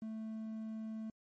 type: tone with quantisation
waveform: triangle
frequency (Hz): 220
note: A3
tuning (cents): 0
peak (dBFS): -38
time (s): 0.02-1.1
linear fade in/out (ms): 2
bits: 11
effects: MP3 32 kbps